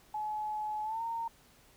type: tone with pitch glide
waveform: sine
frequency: 852 to 918.4 Hz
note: G#5 to A#5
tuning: +44 to -26 cents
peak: -33 dBFS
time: 0.14-1.28 s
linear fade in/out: 5 ms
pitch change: +130 cents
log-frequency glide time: 0.83-1.02 s
effects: pink hiss -62 dBFS RMS until 1.76 s